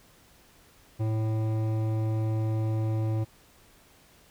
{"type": "tone with hard clipping", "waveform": "sine", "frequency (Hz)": 109.9, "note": "A2", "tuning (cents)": -2, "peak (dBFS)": -27, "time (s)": [0.99, 3.25], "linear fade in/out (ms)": 20, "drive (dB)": 13, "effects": ["pink hiss -58 dBFS RMS until 4.3 s"]}